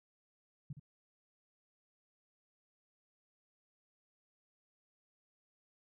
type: tone with echo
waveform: sine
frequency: 143.3 Hz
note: D3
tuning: 42 cents flat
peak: -40 dBFS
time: 0.7-0.73 s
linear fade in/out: 5 ms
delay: 67 ms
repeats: 1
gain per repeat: -8 dB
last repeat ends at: 0.797 s
effects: none